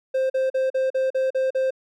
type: tone bursts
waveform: triangle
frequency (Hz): 525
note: C5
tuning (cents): +6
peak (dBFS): -17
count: 8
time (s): 0.14-1.707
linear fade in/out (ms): 10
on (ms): 160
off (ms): 41
effects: none